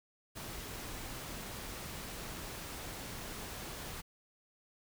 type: noise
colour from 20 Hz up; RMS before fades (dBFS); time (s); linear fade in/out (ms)
pink; -44; 0.35-4.02; 20
effects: none